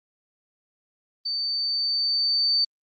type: tone with level ramp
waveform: sine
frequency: 4570 Hz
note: D8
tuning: 48 cents flat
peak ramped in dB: -25 to -18 dBFS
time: 1.25-2.65 s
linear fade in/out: 10 ms
effects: Opus 24 kbps